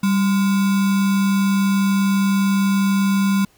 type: tone with sample-and-hold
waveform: sine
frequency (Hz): 196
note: G3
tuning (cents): 0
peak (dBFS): -14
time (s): 0.03-3.45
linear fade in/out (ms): 5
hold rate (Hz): 1225
effects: pink hiss -56 dBFS RMS until 3.57 s